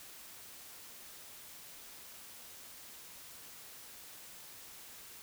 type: silence
effects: white hiss -52 dBFS RMS until 5.22 s